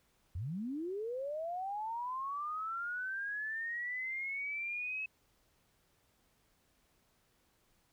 sine linear sweep, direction up, 75.4 to 2589 Hz, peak -36 dBFS, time 0.35-5.06 s, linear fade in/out 5 ms, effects pink hiss -73 dBFS RMS until 7.92 s

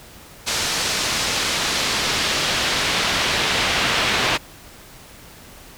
brown noise with band-pass filter sweep, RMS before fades -21 dBFS, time 0.46-4.38 s, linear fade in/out 20 ms, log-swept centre 5800 to 3000 Hz, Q 0.94, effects pink hiss -43 dBFS RMS until 5.77 s

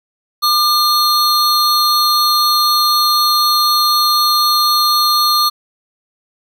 square tone pair together, 1200 / 4276 Hz, D6 / C8, +37 / +37 cents, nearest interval octave + minor seventh, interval 2200 cents, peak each -14 dBFS, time 0.42-5.5 s, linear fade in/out 20 ms, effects none

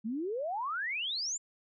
sine exponential sweep, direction up, 206.3 to 7459 Hz, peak -32 dBFS, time 0.04-1.38 s, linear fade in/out 20 ms, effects none

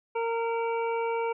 harmonic tone, 460.7 Hz, A#4, 20 cents flat, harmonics 1 / 2 / 3 / 5 / 6, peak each -28 / -31 / -41 / -39 / -48 dBFS, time 0.15-1.33 s, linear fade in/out 10 ms, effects none

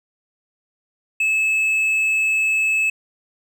sine tone with hard clipping, 2600 Hz, E7, 24 cents flat, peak -17 dBFS, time 1.2-2.9 s, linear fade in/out 5 ms, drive 3 dB, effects none

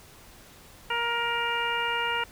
harmonic tone, 470.3 Hz, A#4, 15 cents sharp, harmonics 1 / 2 / 3 / 4 / 5 / 6, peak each -36 / -30 / -31 / -35 / -35 / -32 dBFS, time 0.9-2.24 s, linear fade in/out 5 ms, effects pink hiss -51 dBFS RMS until 2.31 s

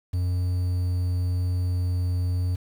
triangle tone with quantisation, 89.9 Hz, F#2, 49 cents flat, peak -20 dBFS, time 0.13-2.56 s, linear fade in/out 10 ms, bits 8, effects none

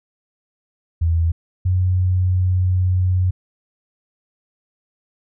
sine tone pair in turn, 83 / 91.69 Hz, E2 / F#2, +12 / -15 cents, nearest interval major second, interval 173 cents, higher second, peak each -14 dBFS, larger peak neither, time 1.01-1.32 / 1.65-3.31 s, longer second, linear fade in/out 10 ms, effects none

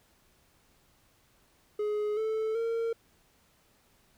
triangle tone with pitch steps, 420 / 438.8 / 458.5 Hz, G#4 / A4 / A#4, +19 / -5 / -29 cents, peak -26 dBFS, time 1.79-2.93 s, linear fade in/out 5 ms, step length 380 ms, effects pink hiss -66 dBFS RMS until 4.17 s

